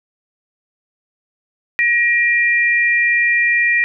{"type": "tone pair together", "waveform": "sine", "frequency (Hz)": [1898.8, 2388], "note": ["A#6", "D7"], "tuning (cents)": [31, 28], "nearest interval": "major third", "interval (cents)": 397, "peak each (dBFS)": [-13, -17], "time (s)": [1.79, 3.84], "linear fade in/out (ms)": 0, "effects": []}